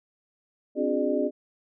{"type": "tone cluster", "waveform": "sine", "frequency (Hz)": [260.6, 291.5, 359.3, 413.5, 601], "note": ["C4", "D4", "F4", "G#4", "D5"], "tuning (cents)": [-7, -13, 49, -8, 40], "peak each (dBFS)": [-29, -29, -31, -29, -28], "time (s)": [0.75, 1.31], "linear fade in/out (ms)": 50, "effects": []}